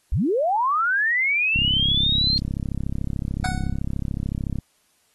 sine linear sweep, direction up, 36.71 to 4241 Hz, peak -18 dBFS, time 0.12-2.38 s, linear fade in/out 0 ms
click train, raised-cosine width 5 ms, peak -14 dBFS, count 103, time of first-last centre 1.56-4.587 s, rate 33.7 Hz
25% pulse tone with exponential decay, 740 Hz, F#5, in tune, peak -19 dBFS, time 3.44-3.8 s, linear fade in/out 5 ms, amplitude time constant 78 ms
effects white hiss -64 dBFS RMS until 5.14 s + AAC 32 kbps

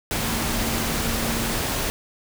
sine tone in noise, 230 Hz, A#3, 23 cents flat, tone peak -30 dBFS, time 0.18-1.53 s, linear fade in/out 0 ms, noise pink, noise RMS -25 dBFS, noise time 0.11-1.9 s, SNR -8 dB, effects none

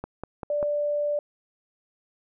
click train, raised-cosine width 1 ms, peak -19 dBFS, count 4, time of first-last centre 0.04-0.628 s, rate 5.1 Hz
sine tone, 587.3 Hz, D5, in tune, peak -23 dBFS, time 0.5-1.19 s, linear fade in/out 2 ms
effects none

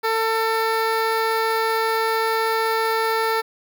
15% pulse tone with notch filter, 447.4 Hz, A4, 29 cents sharp, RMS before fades -21 dBFS, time 0.03-3.42 s, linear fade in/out 20 ms, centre 7900 Hz, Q 0.99, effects none

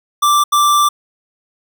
square tone bursts at uneven times, 1174.7 Hz, D6, in tune, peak -10 dBFS, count 2, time 0.22-0.44 / 0.52-0.89 s, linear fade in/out 10 ms, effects none

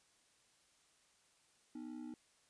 triangle ring-modulated tone, 277.2 Hz, C#4, in tune, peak -40 dBFS, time 1.75-2.14 s, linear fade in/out 2 ms, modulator 31.4 Hz, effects white hiss -72 dBFS RMS until 2.49 s + resampled to 22050 Hz

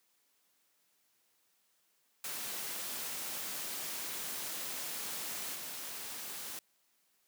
white noise with level steps, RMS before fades -40 / -43 dBFS, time 2.24-6.59 s, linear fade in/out 2 ms, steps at 5.54 s, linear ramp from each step 20 ms, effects white hiss -74 dBFS RMS until 7.27 s + high-pass 150 Hz 12 dB/octave

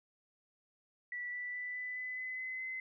sine tone with pitch steps, 1958 / 1970.5 / 1983 / 1995.7 / 2008 / 2021 / 2034 / 2047 Hz, B6 / B6 / B6 / B6 / B6 / B6 / C7 / C7, -15 / -4 / +7 / +18 / +28 / +39 / -50 / -38 cents, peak -38 dBFS, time 1.12-2.8 s, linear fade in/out 2 ms, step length 210 ms, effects none

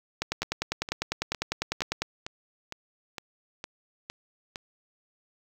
two click trains, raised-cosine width 0.2 ms, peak -18 / -10 dBFS, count 10 / 19, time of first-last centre 0.43-4.558 / 0.22-2.02 s, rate 2.18 / 10 Hz, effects 7-bit

